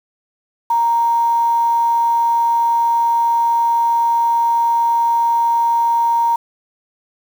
sine tone with quantisation, 932.3 Hz, A#5, in tune, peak -12 dBFS, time 0.7-6.36 s, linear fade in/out 5 ms, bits 6, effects none

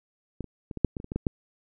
clicks, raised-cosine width 3 ms, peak -19 / -28 / -23 / -21 / -6 / -20 / -26 / -27 / -19 / -14 / -11 dBFS, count 11, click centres 0.407 / 0.443 / 0.712 / 0.773 / 0.847 / 0.968 / 1.001 / 1.044 / 1.119 / 1.16 / 1.268 s, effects none

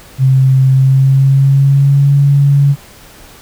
sine tone with pitch glide, 132.3 to 140.98 Hz, C3 to C#3, +20 to +30 cents, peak -5 dBFS, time 0.18-2.76 s, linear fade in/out 50 ms, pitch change +110 cents, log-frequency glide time 0.7-2.13 s, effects pink hiss -38 dBFS RMS until 3.41 s

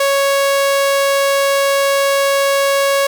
sawtooth tone, 554.4 Hz, C#5, in tune, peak -8 dBFS, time 0-3.07 s, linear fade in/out 5 ms, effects none

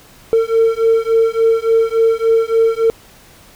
triangle beating tone pair, 451.2 / 454.7 Hz, A4 / A#4, +44 / -43 cents, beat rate 3.5 Hz, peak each -11 dBFS, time 0.33-2.9 s, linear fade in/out 0 ms, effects tanh soft clip ceiling -3 dBFS + pink hiss -44 dBFS RMS until 3.55 s

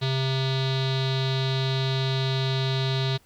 square tone with low-pass filter, 132.8 Hz, C3, 26 cents sharp, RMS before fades -25 dBFS, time 0.01-3.18 s, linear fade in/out 20 ms, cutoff 3900 Hz, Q 7.1, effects pink hiss -60 dBFS RMS until 3.25 s

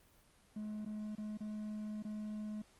triangle tone with dropouts, 212.5 Hz, G#3, 40 cents sharp, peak -38 dBFS, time 0.56-2.62 s, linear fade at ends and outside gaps 5 ms, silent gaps 0.85-0.86 / 1.153-1.18 / 1.374-1.405 / 2.026-2.048 s, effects pink hiss -67 dBFS RMS until 2.79 s + Opus 24 kbps

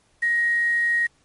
sine tone with quantisation, 1882 Hz, A#6, 16 cents sharp, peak -18 dBFS, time 0.22-1.07 s, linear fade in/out 10 ms, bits 7, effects pink hiss -62 dBFS RMS until 1.24 s + MP3 48 kbps

